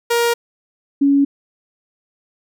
sawtooth / sine tone pair in turn, 471 / 280.1 Hz, A#4 / C#4, +18 / +18 cents, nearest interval major sixth, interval 900 cents, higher first, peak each -10 dBFS, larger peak neither, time 0.1-0.34 / 1.01-1.25 s, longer neither, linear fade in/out 10 ms, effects none

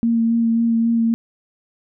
sine tone with vibrato, 230 Hz, A#3, 23 cents flat, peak -14 dBFS, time 0.03-1.14 s, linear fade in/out 0 ms, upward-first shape sine, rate 3.7 Hz, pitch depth 16 cents each way, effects none

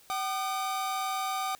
45% pulse tone pair together, 764.1 / 1213 Hz, G5 / D#6, -44 / -44 cents, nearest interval minor sixth, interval 800 cents, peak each -32 / -33 dBFS, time 0.1-1.55 s, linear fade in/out 0 ms, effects white hiss -58 dBFS RMS until 1.59 s

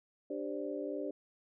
harmonic tone with a mistuned harmonic, 98 Hz, G2, in tune, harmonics 3 / 4 / 5 / 6, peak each -40 / -41 / -42 / -42 dBFS, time 0.3-1.11 s, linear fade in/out 5 ms, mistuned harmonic 5, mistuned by +120 cents, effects none

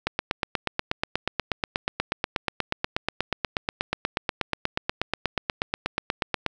click train, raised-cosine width 0.3 ms, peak -7 dBFS, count 54, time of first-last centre 0.07-6.463 s, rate 8.29 Hz, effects none

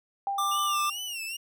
sine tone with exponential decay, 794 Hz, G5, 22 cents sharp, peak -25 dBFS, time 0.27-1.15 s, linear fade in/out 1 ms, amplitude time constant 190 ms
square tone, 1186 Hz, D6, 17 cents sharp, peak -26 dBFS, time 0.38-0.9 s, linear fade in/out 5 ms
sawtooth tone with vibrato, 2804 Hz, F7, 6 cents sharp, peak -30 dBFS, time 0.51-1.37 s, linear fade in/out 10 ms, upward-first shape sine, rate 2.4 Hz, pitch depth 120 cents each way
effects none

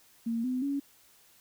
sine tone with pitch steps, 230.2 / 254 / 280.2 Hz, A#3 / B3 / C#4, -22 / +49 / +19 cents, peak -28 dBFS, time 0.26-0.8 s, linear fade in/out 10 ms, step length 180 ms, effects white hiss -61 dBFS RMS until 1.4 s

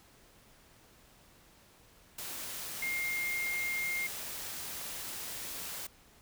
sine tone in noise, 2123 Hz, C7, 25 cents sharp, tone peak -32 dBFS, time 2.82-4.07 s, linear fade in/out 5 ms, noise white, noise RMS -41 dBFS, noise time 2.18-5.87 s, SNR +6 dB, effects pink hiss -61 dBFS RMS until 6.21 s

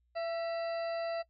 harmonic tone with a mistuned harmonic, 670 Hz, E5, 28 cents sharp, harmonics 1 / 2 / 3 / 4 / 6 / 7, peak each -33 / -46 / -48 / -51 / -55 / -52 dBFS, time 0.15-1.23 s, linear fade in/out 20 ms, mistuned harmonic 3, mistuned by -50 cents, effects noise-tail reverb RT60 0.1 s tail -21 dB re dry + added 60 Hz sine -70 dBFS peak until 1.29 s

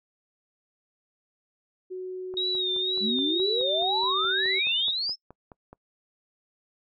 sine tone with pitch glide, 370 to 381.3 Hz, F#4 to G4, 0 to -48 cents, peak -32 dBFS, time 1.9-4.6 s, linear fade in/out 20 ms, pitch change +52 cents, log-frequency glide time 2.62-3.51 s
click train, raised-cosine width 1 ms, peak -31 dBFS, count 17, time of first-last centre 2.34-5.73 s, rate 4.72 Hz
sine tone with vibrato, 3755 Hz, A#7, 12 cents sharp, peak -25 dBFS, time 2.37-4.91 s, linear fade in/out 2 ms, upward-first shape sine, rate 2 Hz, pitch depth 85 cents each way
sine exponential sweep, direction up, 197.5 to 5400 Hz, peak -26 dBFS, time 3-5.16 s, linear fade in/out 50 ms
effects noise-tail reverb RT60 0.1 s tail -25 dB re dry

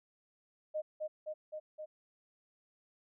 sine tone with echo, 616 Hz, D#5, 17 cents flat, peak -33 dBFS, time 0.74-0.82 s, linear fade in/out 20 ms, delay 260 ms, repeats 4, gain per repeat -2 dB, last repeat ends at 1.86 s, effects none

